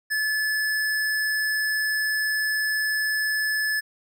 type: tone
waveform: square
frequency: 1727 Hz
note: A6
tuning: 33 cents flat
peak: -23 dBFS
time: 0.1-3.81 s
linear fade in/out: 20 ms
effects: none